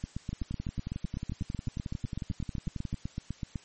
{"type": "two click trains", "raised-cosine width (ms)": 5, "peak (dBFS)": [-21, -22], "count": [29, 30], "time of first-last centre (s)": [[0.04, 3.558], [0.33, 2.943]], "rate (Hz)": [7.96, 11.1], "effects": ["white hiss -56 dBFS RMS until 3.64 s", "MP3 32 kbps"]}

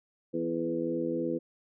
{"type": "harmonic tone with a mistuned harmonic", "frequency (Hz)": 83.4, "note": "E2", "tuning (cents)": 21, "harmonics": [2, 3, 4, 5, 6], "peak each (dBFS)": [-40, -35, -32, -38, -34], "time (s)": [0.33, 1.39], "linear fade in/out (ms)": 20, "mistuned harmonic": 5, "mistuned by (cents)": 17, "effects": []}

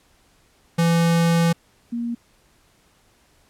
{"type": "tone pair in turn", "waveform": ["square", "sine"], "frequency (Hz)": [168, 235.7], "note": ["E3", "A#3"], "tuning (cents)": [33, 19], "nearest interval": "tritone", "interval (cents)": 586, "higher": "second", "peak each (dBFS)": [-16, -23], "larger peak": "first", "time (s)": [[0.78, 1.53], [1.92, 2.15]], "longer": "first", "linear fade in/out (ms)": 10, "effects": ["pink hiss -59 dBFS RMS until 3.49 s", "low-pass 12000 Hz 12 dB/octave"]}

